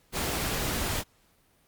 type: noise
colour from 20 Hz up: pink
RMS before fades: -30 dBFS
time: 0.12-1.04 s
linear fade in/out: 50 ms
effects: pink hiss -65 dBFS RMS until 1.67 s + Opus 48 kbps